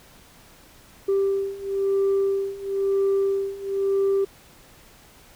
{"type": "beating tone pair", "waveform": "sine", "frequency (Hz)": [392, 393], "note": ["G4", "G4"], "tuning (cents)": [0, 4], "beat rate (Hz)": 1, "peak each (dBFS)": [-23, -21], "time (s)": [1.08, 4.25], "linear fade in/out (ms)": 10, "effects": ["tanh soft clip ceiling -16 dBFS", "pink hiss -51 dBFS RMS until 5.35 s"]}